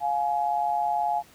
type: tone pair together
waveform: sine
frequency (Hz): 703.6 / 842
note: F5 / G#5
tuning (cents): +13 / +24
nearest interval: minor third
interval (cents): 311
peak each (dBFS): -26 / -25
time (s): 0-1.23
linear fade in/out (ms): 50
effects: pink hiss -54 dBFS RMS until 1.34 s + high-pass 60 Hz 12 dB/octave